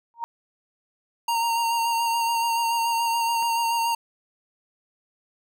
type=tone with exponential growth; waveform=sine; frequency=932.3 Hz; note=A#5; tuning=in tune; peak=-22 dBFS; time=0.14-0.24 s; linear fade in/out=0 ms; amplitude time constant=21 ms
type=tone with vibrato; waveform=square; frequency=926 Hz; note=A#5; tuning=12 cents flat; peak=-22 dBFS; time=1.28-3.95 s; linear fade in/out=5 ms; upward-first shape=sine; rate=7 Hz; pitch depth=20 cents each way
type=click; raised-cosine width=0.5 ms; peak=-28 dBFS; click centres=3.426 s
effects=none